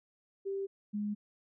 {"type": "tone pair in turn", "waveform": "sine", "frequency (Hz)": [392, 207.7], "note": ["G4", "G#3"], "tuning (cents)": [0, 0], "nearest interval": "major seventh", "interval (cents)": 1100, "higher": "first", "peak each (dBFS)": [-33, -32], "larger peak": "second", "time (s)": [[0.45, 0.67], [0.93, 1.15]], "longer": "neither", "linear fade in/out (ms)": 20, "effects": []}